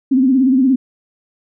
sine tone with vibrato, 261.4 Hz, C4, 1 cent flat, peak -9 dBFS, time 0.11-0.76 s, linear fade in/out 10 ms, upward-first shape sine, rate 17 Hz, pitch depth 92 cents each way, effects none

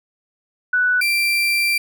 sine / 35% pulse tone pair in turn, 1484 / 2356 Hz, F#6 / D7, +5 / +5 cents, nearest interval minor sixth, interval 800 cents, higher second, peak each -14 dBFS, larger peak neither, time 0.73-1.01 / 1.01-1.78 s, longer second, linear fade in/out 5 ms, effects none

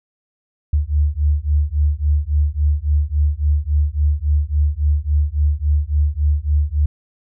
sine beating tone pair, 72.3 / 75.9 Hz, D2 / D#2, -27 / -42 cents, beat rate 3.6 Hz, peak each -17 dBFS, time 0.73-6.86 s, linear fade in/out 5 ms, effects none

